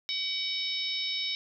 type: harmonic tone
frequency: 757 Hz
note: F#5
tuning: 39 cents sharp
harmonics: 3 / 4 / 5 / 6 / 7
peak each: -37 / -39 / -32 / -44 / -35 dBFS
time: 0.09-1.35 s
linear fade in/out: 0 ms
effects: none